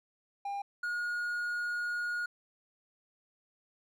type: tone pair in turn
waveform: triangle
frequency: 802 / 1438.5 Hz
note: G5 / F#6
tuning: +39 / -49 cents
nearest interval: minor seventh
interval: 1012 cents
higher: second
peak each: -32 / -30 dBFS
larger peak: second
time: 0.45-0.62 / 0.83-2.26 s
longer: second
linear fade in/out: 5 ms
effects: none